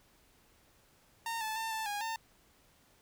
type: tone with pitch steps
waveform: sawtooth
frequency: 916 / 873 / 897 / 883 / 821 / 900 Hz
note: A#5 / A5 / A5 / A5 / G#5 / A5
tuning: -31 / -14 / +33 / +6 / -20 / +39 cents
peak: -31 dBFS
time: 1.26-2.16 s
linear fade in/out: 2 ms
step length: 150 ms
effects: pink hiss -66 dBFS RMS until 3.01 s